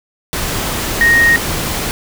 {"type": "tone in noise", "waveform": "sine", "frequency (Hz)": 1864.7, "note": "A#6", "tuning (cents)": 0, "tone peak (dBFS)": -7, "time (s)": [1.01, 1.36], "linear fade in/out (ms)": 0, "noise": "pink", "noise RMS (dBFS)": -19, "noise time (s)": [0.33, 1.91], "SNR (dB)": 9, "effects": []}